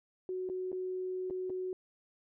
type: tone with dropouts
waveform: sine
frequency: 370 Hz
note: F#4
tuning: in tune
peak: -34 dBFS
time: 0.29-1.73 s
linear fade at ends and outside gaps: 1 ms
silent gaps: 0.49-0.498 / 0.718-0.728 / 1.3-1.307 / 1.497-1.502 s
effects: none